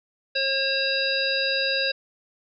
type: harmonic tone with a mistuned harmonic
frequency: 540 Hz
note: C#5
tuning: 45 cents flat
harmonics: 1 / 3 / 5 / 7 / 9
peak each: -28 / -28 / -28 / -28 / -28 dBFS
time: 0.35-1.92 s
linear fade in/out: 10 ms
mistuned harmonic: 7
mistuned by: +47 cents
effects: none